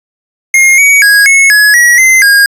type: tone with pitch steps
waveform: square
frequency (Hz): 2136 / 2255 / 1651 / 2189 / 1687 / 1918 / 2067 / 1627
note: C7 / C#7 / G#6 / C#7 / G#6 / A#6 / C7 / G#6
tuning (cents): +35 / +29 / -11 / -22 / +27 / +49 / -22 / -36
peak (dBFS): -3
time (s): 0.54-2.46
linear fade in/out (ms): 2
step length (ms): 240
effects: resampled to 32000 Hz